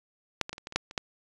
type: clicks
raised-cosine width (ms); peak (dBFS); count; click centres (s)
0.2; -8 / -19 / -20 / -26 / -21 / -25 / -7 / -26 / -11; 9; 0.413 / 0.494 / 0.53 / 0.581 / 0.671 / 0.724 / 0.76 / 0.911 / 0.978
effects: resampled to 22050 Hz